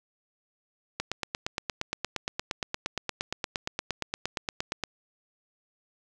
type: click train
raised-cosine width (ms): 0.2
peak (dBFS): -12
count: 34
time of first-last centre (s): 1-4.837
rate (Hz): 8.6
effects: none